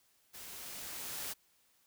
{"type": "noise with level ramp", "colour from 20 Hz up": "white", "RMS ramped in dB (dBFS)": [-49, -40], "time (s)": [0.33, 1.34], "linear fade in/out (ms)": 20, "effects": ["white hiss -71 dBFS RMS until 1.86 s"]}